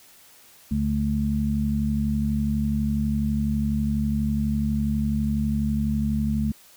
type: harmonic tone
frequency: 72.1 Hz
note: D2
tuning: 31 cents flat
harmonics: 1 / 2 / 3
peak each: -27 / -28 / -23 dBFS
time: 0.71-6.52 s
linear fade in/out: 5 ms
effects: white hiss -52 dBFS RMS until 6.76 s